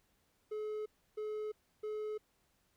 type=tone bursts; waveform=triangle; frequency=427.1 Hz; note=G#4; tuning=48 cents sharp; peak=-35 dBFS; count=3; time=0.51-2.18 s; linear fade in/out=10 ms; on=350 ms; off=310 ms; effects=pink hiss -75 dBFS RMS until 2.76 s